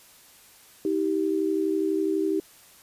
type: tone pair together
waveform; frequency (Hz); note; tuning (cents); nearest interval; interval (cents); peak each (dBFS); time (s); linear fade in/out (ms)
sine; 317.4 / 389.5; D#4 / G4; +35 / -11; major third; 354; -25; 0.85-2.4; 2
effects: white hiss -53 dBFS RMS until 2.82 s + resampled to 32000 Hz

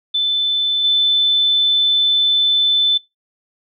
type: tone with level steps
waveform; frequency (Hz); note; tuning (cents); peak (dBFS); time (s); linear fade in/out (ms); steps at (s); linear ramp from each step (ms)
sine; 3520; A7; 0; -14 / -11; 0.14-2.98; 10; 0.84; 5
effects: noise-tail reverb RT60 0.2 s tail -22 dB re dry

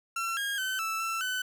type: tone with pitch steps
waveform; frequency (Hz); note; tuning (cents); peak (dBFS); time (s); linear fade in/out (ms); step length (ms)
30% pulse; 1353 / 1627 / 1528 / 1320 / 1335 / 1509; E6 / G#6 / G6 / E6 / E6 / F#6; +45 / -36 / -45 / +2 / +22 / +34; -27; 0.16-1.42; 5; 210
effects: none

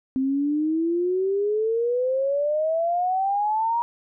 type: exponential sweep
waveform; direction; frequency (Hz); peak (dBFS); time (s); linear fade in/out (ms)
sine; up; 260 to 954; -20; 0.16-3.82; 0
effects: none

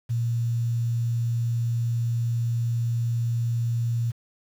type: tone with quantisation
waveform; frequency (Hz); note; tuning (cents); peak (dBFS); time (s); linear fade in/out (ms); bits
sine; 117.5; A#2; +14; -22; 0.09-4.12; 20; 8
effects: none

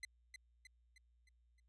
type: tone with echo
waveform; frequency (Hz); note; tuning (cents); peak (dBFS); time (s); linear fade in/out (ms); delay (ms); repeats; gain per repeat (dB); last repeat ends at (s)
sawtooth; 2046; C7; -39; -40; 0.03-0.05; 2; 310; 5; -6; 1.6
effects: added 59 Hz sine -70 dBFS peak until 1.68 s + resampled to 22050 Hz

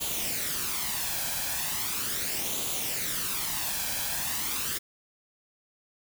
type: noise with flanger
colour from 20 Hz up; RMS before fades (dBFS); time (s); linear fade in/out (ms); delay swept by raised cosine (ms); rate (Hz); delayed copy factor
white; -31; 0-4.79; 20; 0.28 to 1.25; 0.38; +0.55
effects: none

